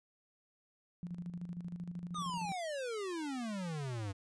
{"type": "tone with tremolo", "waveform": "sine", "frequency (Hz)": 174.61, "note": "F3", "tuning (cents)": 0, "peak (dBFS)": -38, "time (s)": [1.03, 2.52], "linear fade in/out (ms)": 0, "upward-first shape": "square", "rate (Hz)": 13, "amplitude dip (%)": 60}
{"type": "exponential sweep", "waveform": "square", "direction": "down", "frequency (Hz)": [1265, 94.6], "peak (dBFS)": -38, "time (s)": [2.14, 4.13], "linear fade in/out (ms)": 20}
{"effects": ["resampled to 22050 Hz"]}